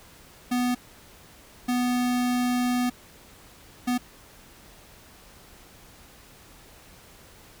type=tone bursts at uneven times; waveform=square; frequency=246.9 Hz; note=B3; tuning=in tune; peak=-23 dBFS; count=3; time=0.51-0.75 / 1.68-2.9 / 3.87-3.98 s; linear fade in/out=10 ms; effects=pink hiss -51 dBFS RMS until 7.6 s